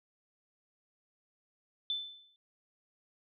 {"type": "tone with exponential decay", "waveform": "sine", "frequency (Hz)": 3523, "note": "A7", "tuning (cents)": 1, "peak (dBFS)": -29, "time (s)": [1.9, 2.36], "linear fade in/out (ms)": 1, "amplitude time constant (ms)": 100, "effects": []}